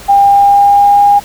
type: tone with pitch glide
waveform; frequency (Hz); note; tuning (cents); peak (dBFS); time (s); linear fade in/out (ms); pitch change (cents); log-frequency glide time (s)
sine; 800 to 812.6; G5 to G#5; +35 to -38; -3; 0.08-1.2; 20; +27; 0.21-1.03
effects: pink hiss -31 dBFS RMS until 1.24 s